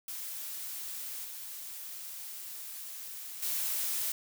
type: noise with level steps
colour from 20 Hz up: blue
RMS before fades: -40 / -43 / -33 dBFS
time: 0.08-4.12 s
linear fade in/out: 2 ms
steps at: 1.24 / 3.42 s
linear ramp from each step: 10 ms
effects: none